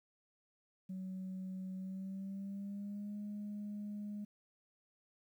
sine tone with pitch glide, 187.6 to 207 Hz, F#3 to G#3, +24 to -5 cents, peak -39 dBFS, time 0.89-4.25 s, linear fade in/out 10 ms, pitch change +171 cents, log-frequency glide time 1.76-3.16 s, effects tanh soft clip ceiling -38 dBFS + 12-bit

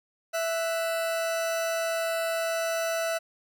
40% pulse tone pair together, 660 / 1484.8 Hz, E5 / F#6, +2 / +6 cents, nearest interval octave + major second, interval 1404 cents, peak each -26 / -35 dBFS, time 0.33-3.19 s, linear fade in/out 20 ms, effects none

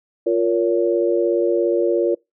sine chord, Bb minor, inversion second, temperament equal with one note detuned, 349.2 / 466.2 / 563.4 Hz, F4 / Bb4 / Db5, 0 / 0 / +28 cents, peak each -18 / -20 / -21 dBFS, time 0.26-2.15 s, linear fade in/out 10 ms, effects noise-tail reverb RT60 0.2 s tail -25 dB re dry

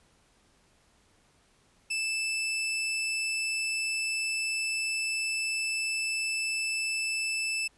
sawtooth tone, 2637 Hz, E7, in tune, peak -25 dBFS, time 1.9-7.68 s, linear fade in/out 10 ms, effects pink hiss -65 dBFS RMS until 7.77 s + resampled to 24000 Hz

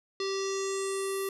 square tone with low-pass filter sweep, 389 Hz, G4, 13 cents flat, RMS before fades -32 dBFS, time 0.2-1.29 s, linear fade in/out 2 ms, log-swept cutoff 4700 to 12000 Hz, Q 4.4, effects none

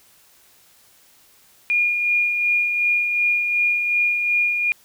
sine tone with tremolo, 2427 Hz, D#7, 44 cents flat, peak -15 dBFS, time 1.7-4.72 s, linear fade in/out 0 ms, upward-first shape sine, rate 2.7 Hz, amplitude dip 40%, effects white hiss -54 dBFS RMS until 4.84 s

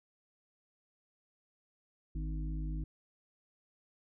harmonic tone with a mistuned harmonic, 51.91 Hz, G#1, in tune, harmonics 1 / 3 / 5 / 6, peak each -35 / -42 / -49 / -48 dBFS, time 2.15-2.84 s, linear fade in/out 5 ms, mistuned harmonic 5, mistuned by -34 cents, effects none

